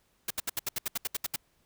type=noise bursts; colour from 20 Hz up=white; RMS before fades=-31 dBFS; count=12; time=0.28-1.361 s; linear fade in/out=5 ms; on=25 ms; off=71 ms; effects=pink hiss -70 dBFS RMS until 1.65 s